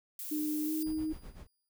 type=noise; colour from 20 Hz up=violet; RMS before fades=-41 dBFS; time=0.19-0.83 s; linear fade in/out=2 ms
type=tone with pitch glide; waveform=sine; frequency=303.7 to 313 Hz; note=D#4 to D#4; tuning=-42 to +10 cents; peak=-31 dBFS; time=0.31-1.13 s; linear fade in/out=10 ms; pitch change=+52 cents; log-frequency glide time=0.65-0.72 s
type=tone with exponential decay; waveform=5% pulse; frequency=4850 Hz; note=D#8; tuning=45 cents flat; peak=-37 dBFS; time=0.81-1.69 s; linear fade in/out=2 ms; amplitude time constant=190 ms
type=noise with tremolo; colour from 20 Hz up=brown; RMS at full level=-44 dBFS; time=0.86-1.47 s; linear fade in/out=5 ms; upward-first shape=sine; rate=7.9 Hz; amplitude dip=80%
effects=none